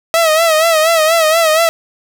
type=tone with vibrato; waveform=sawtooth; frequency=645 Hz; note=E5; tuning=38 cents flat; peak=-5 dBFS; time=0.14-1.69 s; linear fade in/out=0 ms; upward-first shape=sine; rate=4.2 Hz; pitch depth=77 cents each way; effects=none